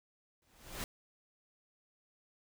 pink noise with exponential growth, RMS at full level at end -37 dBFS, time 0.42-0.84 s, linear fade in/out 1 ms, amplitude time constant 91 ms, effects none

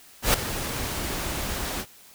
pink noise with ADSR envelope, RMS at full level -17 dBFS, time 0.22-1.86 s, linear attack 120 ms, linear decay 4 ms, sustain -13 dB, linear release 60 ms, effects white hiss -51 dBFS RMS until 2.14 s

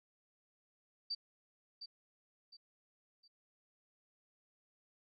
sine tone with echo, 4640 Hz, D8, 22 cents flat, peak -36 dBFS, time 1.1-1.15 s, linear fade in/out 10 ms, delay 710 ms, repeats 3, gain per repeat -9 dB, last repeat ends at 3.28 s, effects none

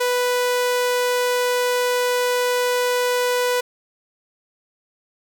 sawtooth tone, 493.9 Hz, B4, in tune, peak -14 dBFS, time 0-3.61 s, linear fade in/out 10 ms, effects none

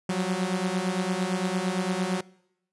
sawtooth beating tone pair, 180 / 188.8 Hz, F#3 / F#3, -47 / +35 cents, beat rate 8.8 Hz, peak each -24 dBFS, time 0.09-2.21 s, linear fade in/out 5 ms, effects noise-tail reverb RT60 0.8 s tail -23 dB re dry + resampled to 24000 Hz

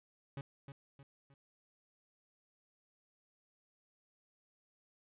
40% pulse tone with echo, 138.2 Hz, C#3, 5 cents flat, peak -40 dBFS, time 0.37-0.41 s, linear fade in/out 2 ms, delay 310 ms, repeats 3, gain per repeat -7 dB, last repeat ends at 1.34 s, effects resampled to 8000 Hz + 13-bit

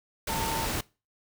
sine tone in noise, 900 Hz, A5, 39 cents sharp, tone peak -31 dBFS, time 0.29-0.66 s, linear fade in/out 5 ms, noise pink, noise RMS -31 dBFS, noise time 0.27-0.81 s, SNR -3 dB, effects noise-tail reverb RT60 0.3 s tail -22 dB re dry

